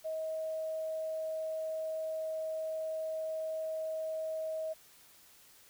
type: tone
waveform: sine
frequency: 635 Hz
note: D#5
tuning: 35 cents sharp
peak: -34 dBFS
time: 0.04-4.74 s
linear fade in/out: 20 ms
effects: white hiss -60 dBFS RMS until 5.69 s